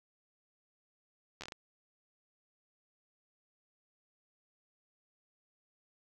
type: slowing click train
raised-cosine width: 0.2 ms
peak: -26 dBFS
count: 6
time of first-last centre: 1.41-1.522 s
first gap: 11 ms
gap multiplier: 1.36
effects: none